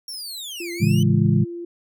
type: linear two-way sweep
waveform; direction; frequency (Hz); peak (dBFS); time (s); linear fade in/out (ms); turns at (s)
sawtooth; down then up; 5588 to 2031 to 3051; -28; 0.08-1.03; 2; 0.72
type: tone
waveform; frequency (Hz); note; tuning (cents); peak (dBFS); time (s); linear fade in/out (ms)
sine; 344.3; F4; -25; -29; 0.6-1.65; 5
type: chord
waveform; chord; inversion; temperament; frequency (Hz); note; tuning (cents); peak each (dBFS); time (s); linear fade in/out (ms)
sine; A major seventh; none; equal; 110 / 138.59 / 164.81 / 207.7; A2 / C#3 / E3 / G#3; 0 / 0 / 0 / 0; -20; 0.8-1.45; 20
effects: none